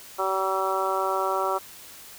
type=harmonic tone; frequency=191 Hz; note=G3; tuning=45 cents flat; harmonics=2 / 3 / 4 / 5 / 6 / 7; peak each=-30 / -30 / -30 / -30 / -30 / -30 dBFS; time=0.18-1.59 s; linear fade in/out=20 ms; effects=white hiss -45 dBFS RMS until 2.18 s